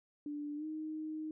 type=tone with pitch glide; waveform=sine; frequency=293.7 to 311.2 Hz; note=D4 to D#4; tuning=0 to 0 cents; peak=-38 dBFS; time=0.26-1.31 s; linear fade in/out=2 ms; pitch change=+100 cents; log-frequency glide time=0.56-0.65 s; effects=none